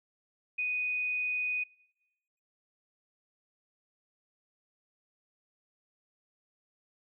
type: tone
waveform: sine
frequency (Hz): 2487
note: D#7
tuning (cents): -1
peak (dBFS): -29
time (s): 0.58-1.64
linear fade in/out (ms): 10
effects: noise-tail reverb RT60 1.0 s tail -25 dB re dry